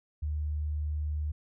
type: tone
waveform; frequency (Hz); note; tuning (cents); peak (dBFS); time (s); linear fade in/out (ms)
sine; 75.3; D2; +44; -29; 0.22-1.32; 10
effects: none